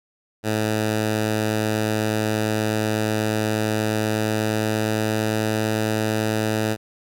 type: tone with pitch glide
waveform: 10% pulse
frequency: 108.3 to 108.99 Hz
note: A2 to A2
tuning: -27 to -16 cents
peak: -12 dBFS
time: 0.43-6.77 s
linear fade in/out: 50 ms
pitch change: +11 cents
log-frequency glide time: 3.96-5.49 s
effects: none